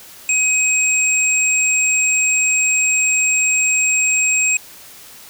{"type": "tone pair together", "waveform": "sine", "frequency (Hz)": [2535, 7548], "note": ["D#7", "A#8"], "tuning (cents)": [32, 21], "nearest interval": "octave + perfect fifth", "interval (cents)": 1889, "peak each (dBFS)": -16, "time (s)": [0.29, 4.57], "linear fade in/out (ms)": 2, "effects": ["white hiss -40 dBFS RMS until 5.29 s"]}